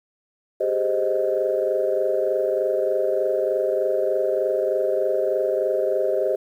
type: chord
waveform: sine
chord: Ab major seventh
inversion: third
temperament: equal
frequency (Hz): 392 / 415.3 / 523.3 / 622.3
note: G4 / Ab4 / C5 / Eb5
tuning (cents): 0 / 0 / 0 / 0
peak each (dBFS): -24 / -29 / -23 / -23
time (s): 0.6-6.36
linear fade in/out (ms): 10
effects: tanh soft clip ceiling -10 dBFS + 9-bit